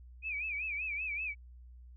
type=tone with vibrato; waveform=sine; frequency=2437 Hz; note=D#7; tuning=37 cents flat; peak=-34 dBFS; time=0.22-1.35 s; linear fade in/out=50 ms; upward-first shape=sine; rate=5.2 Hz; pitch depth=130 cents each way; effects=added 61 Hz sine -50 dBFS peak until 1.96 s